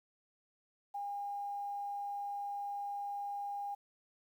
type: tone with quantisation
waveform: sine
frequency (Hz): 809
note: G#5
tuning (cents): -46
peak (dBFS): -37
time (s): 0.94-3.75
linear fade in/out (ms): 10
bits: 11
effects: none